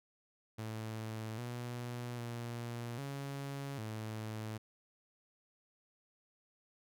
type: tone with pitch steps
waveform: sawtooth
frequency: 110.4 / 121.2 / 118.4 / 139.2 / 109.4 Hz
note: A2 / B2 / A#2 / C#3 / A2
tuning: +6 / -32 / +27 / +8 / -9 cents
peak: -36 dBFS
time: 0.58-4.58 s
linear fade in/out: 10 ms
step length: 800 ms
effects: none